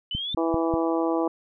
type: exponential sweep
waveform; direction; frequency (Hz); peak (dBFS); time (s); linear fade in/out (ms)
sine; up; 2960 to 3605; -28; 0.11-0.34; 2
type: click train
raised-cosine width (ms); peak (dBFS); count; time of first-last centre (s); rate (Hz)
5; -18; 4; 0.15-0.739; 5.09
type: harmonic tone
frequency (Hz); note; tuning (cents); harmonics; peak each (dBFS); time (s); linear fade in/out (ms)
164.81; E3; 0; 2 / 3 / 4 / 5 / 6 / 7; -24 / -28 / -30 / -32 / -34 / -35; 0.37-1.28; 5
effects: none